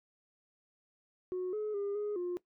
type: tone with pitch steps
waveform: sine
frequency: 366.2 / 425.4 / 402.9 / 416.3 / 355 Hz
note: F#4 / G#4 / G4 / G#4 / F4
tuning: -18 / +42 / +48 / +4 / +28 cents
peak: -31 dBFS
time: 1.32-2.37 s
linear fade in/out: 0 ms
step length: 210 ms
effects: noise-tail reverb RT60 0.1 s tail -19 dB re dry + tanh soft clip ceiling -31 dBFS